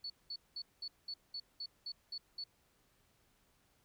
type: tone bursts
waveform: sine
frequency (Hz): 4435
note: C#8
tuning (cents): 0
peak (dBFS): -40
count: 10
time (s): 0.04-2.44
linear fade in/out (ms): 5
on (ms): 60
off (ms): 200
effects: pink hiss -73 dBFS RMS until 3.84 s